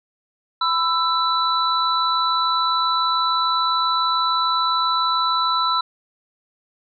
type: tone cluster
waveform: sine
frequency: 1000 / 1327 / 3970 Hz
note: B5 / E6 / B7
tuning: +21 / +11 / +8 cents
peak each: -22 / -20 / -23 dBFS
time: 0.61-5.81 s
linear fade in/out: 5 ms
effects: none